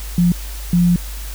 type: tone bursts at uneven times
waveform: sine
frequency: 175.1 Hz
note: F3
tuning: 5 cents sharp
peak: -10 dBFS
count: 2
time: 0.18-0.32 / 0.73-0.96 s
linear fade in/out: 2 ms
effects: added 50 Hz sine -26 dBFS peak until 1.34 s + white hiss -35 dBFS RMS until 1.34 s